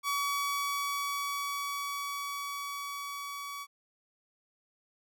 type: tone with level ramp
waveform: sawtooth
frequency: 1135 Hz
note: C#6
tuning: 41 cents sharp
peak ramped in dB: -25 to -35 dBFS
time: 0.03-3.67 s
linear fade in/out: 50 ms
effects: none